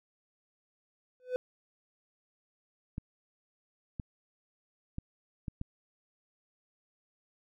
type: tone with exponential growth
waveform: triangle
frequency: 503 Hz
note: B4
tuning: 32 cents sharp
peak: -23 dBFS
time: 1.2-1.36 s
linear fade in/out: 0 ms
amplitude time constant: 33 ms
type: clicks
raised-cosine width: 5 ms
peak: -24 dBFS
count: 5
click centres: 2.981 / 3.998 / 4.984 / 5.482 / 5.614 s
effects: none